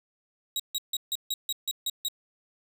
sawtooth tone bursts, 3822 Hz, A#7, 43 cents sharp, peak -24 dBFS, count 9, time 0.56-2.084 s, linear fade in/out 2 ms, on 36 ms, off 150 ms, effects none

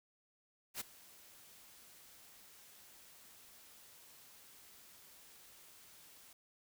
white noise with ADSR envelope, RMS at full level -40 dBFS, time 0.74-6.33 s, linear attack 65 ms, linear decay 15 ms, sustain -20 dB, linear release 3 ms, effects none

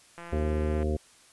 click train, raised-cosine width 0.5 ms, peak -28 dBFS, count 112, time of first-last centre 0.18-0.829 s, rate 171 Hz
harmonic tone, 76.2 Hz, D#2, 36 cents flat, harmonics 1 / 2 / 3 / 4 / 5 / 6 / 7 / 9, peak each -27 / -40 / -34 / -38 / -33 / -39 / -37 / -42 dBFS, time 0.32-0.97 s, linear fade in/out 10 ms
effects white hiss -57 dBFS RMS until 1.32 s + resampled to 24000 Hz

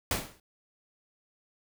pink noise with exponential decay, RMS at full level -25 dBFS, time 0.11-0.4 s, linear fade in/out 2 ms, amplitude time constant 61 ms, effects none

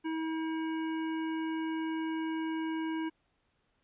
harmonic tone, 320.7 Hz, E4, 48 cents flat, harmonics 1 / 3 / 5 / 7 / 9, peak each -32 / -42 / -46 / -49 / -51 dBFS, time 0.04-3.1 s, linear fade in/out 20 ms, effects pink hiss -75 dBFS RMS until 3.83 s + resampled to 8000 Hz

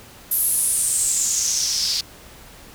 white noise with band-pass filter sweep, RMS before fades -21 dBFS, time 0.31-2.01 s, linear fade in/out 5 ms, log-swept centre 12000 to 4600 Hz, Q 5.7, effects pink hiss -44 dBFS RMS until 2.74 s

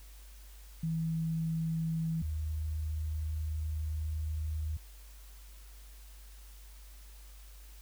sine tone pair in turn, 162.4 / 77.76 Hz, E3 / D#2, -26 / 0 cents, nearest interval octave + minor second, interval 1274 cents, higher first, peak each -30 / -32 dBFS, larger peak first, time 0.83-2.22 / 2.22-4.77 s, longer second, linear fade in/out 5 ms, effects added 50 Hz sine -49 dBFS peak until 7.81 s + white hiss -59 dBFS RMS until 7.81 s

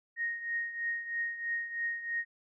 sine tone with tremolo, 1864.7 Hz, A#6, in tune, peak -29 dBFS, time 0.16-2.25 s, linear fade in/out 50 ms, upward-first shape triangle, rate 3.1 Hz, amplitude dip 75%, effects none

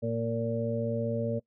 harmonic tone, 115.2 Hz, A#2, 20 cents flat, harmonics 1 / 2 / 4 / 5, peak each -33 / -33 / -33 / -33 dBFS, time 0.02-1.4 s, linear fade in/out 20 ms, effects noise-tail reverb RT60 0.1 s tail -22 dB re dry

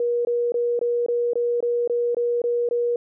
sine tone bursts, 478.1 Hz, A#4, 44 cents sharp, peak -19 dBFS, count 11, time 0-2.96 s, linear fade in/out 2 ms, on 250 ms, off 21 ms, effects none

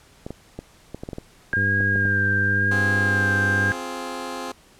clicks, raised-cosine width 2 ms, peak -18 dBFS, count 12, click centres 0.265 / 0.306 / 0.59 / 0.946 / 1.035 / 1.089 / 1.132 / 1.184 / 1.536 / 1.806 / 1.958 / 2.054 s
sine tone with vibrato, 1608 Hz, G6, 44 cents sharp, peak -19 dBFS, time 1.53-3.72 s, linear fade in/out 0 ms, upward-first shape sine, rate 0.94 Hz, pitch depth 31 cents each way
harmonic tone, 99.5 Hz, G2, 26 cents sharp, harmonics 1 / 2 / 3 / 4 / 5, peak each -24 / -30 / -34 / -36 / -38 dBFS, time 1.56-3.72 s, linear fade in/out 10 ms
15% pulse chord, F minor, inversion second, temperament just, 261.9 / 349.2 / 419.1 Hz, C4 / F4 / Ab4, +2 / 0 / +16 cents, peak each -26 / -29 / -29 dBFS, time 2.71-4.52 s, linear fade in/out 5 ms
effects pink hiss -53 dBFS RMS until 4.79 s + low-pass 11000 Hz 12 dB/octave

